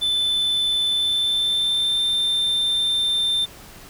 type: tone with pitch glide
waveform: triangle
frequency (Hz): 3520 to 3579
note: A7 to A7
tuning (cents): 0 to +29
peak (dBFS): -17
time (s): 0.01-3.46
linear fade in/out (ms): 20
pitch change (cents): +29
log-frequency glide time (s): 0.86-2.06
effects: pink hiss -43 dBFS RMS until 3.89 s